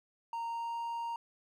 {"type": "tone with pitch glide", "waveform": "triangle", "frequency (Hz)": [926, 931.4], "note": ["A#5", "A#5"], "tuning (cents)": [-12, -2], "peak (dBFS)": -33, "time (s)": [0.33, 1.16], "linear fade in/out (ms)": 2, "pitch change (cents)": 10, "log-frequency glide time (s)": [0.45, 0.77], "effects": []}